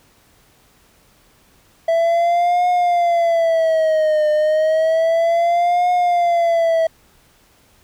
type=tone with vibrato; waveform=triangle; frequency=659.3 Hz; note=E5; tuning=in tune; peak=-11 dBFS; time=1.88-6.87 s; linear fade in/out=5 ms; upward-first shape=triangle; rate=0.31 Hz; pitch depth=150 cents each way; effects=pink hiss -54 dBFS RMS until 7.83 s